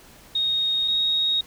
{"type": "tone pair in turn", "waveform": "sine", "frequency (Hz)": [3729, 3757], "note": ["A#7", "A#7"], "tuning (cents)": [0, 13], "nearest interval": "unison", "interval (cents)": 13, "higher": "second", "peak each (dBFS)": [-20, -19], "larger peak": "second", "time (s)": [[0.35, 0.88], [0.88, 1.41]], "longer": "neither", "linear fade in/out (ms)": 5, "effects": ["pink hiss -49 dBFS RMS until 1.46 s"]}